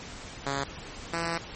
5% pulse tone pair in turn, 138.59 / 167.49 Hz, C#3 / E3, 0 / +28 cents, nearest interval minor third, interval 328 cents, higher second, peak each -17 dBFS, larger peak neither, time 0.46-0.64 / 1.13-1.38 s, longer second, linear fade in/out 5 ms, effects pink hiss -42 dBFS RMS until 1.55 s + MP3 32 kbps

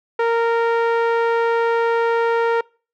sawtooth tone with low-pass filter, 463 Hz, A#4, 12 cents flat, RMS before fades -18 dBFS, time 0.19-2.61 s, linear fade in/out 5 ms, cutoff 1700 Hz, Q 0.94, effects noise-tail reverb RT60 0.4 s tail -26 dB re dry

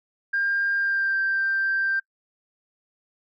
sine tone with pitch glide, 1602 to 1574.5 Hz, G6 to G6, +37 to +7 cents, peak -20 dBFS, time 0.33-2 s, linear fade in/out 10 ms, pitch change -30 cents, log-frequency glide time 0.75-1.19 s, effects noise-tail reverb RT60 0.1 s tail -24 dB re dry + tanh soft clip ceiling -16 dBFS

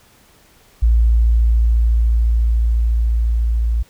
sine tone with level ramp, 57 Hz, A#1, 38 cents flat, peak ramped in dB -9 to -14 dBFS, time 0.82-3.83 s, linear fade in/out 10 ms, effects pink hiss -51 dBFS RMS until 3.89 s

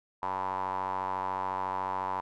square tone with band-pass filter, 47 Hz, F#1, 28 cents sharp, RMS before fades -33 dBFS, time 0.22-2.21 s, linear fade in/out 10 ms, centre 950 Hz, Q 7.7, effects none

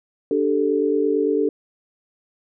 sine chord, D suspended fourth, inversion none, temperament just, 293.7 / 391.6 / 440.5 Hz, D4 / G4 / A4, 0 / -2 / +2 cents, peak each -22 / -22 / -20 dBFS, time 0.31-1.49 s, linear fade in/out 2 ms, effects none

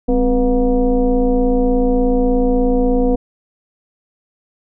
sine tone with frequency modulation, 258.3 Hz, C4, 22 cents flat, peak -11 dBFS, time 0.08-3.16 s, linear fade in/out 10 ms, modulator 230 Hz, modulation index 1.3, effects none

